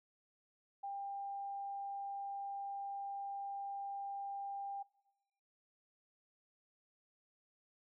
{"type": "tone", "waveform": "sine", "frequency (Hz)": 796, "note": "G5", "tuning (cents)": 26, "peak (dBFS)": -40, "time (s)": [0.83, 4.83], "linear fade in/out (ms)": 10, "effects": ["noise-tail reverb RT60 1.0 s tail -22 dB re dry"]}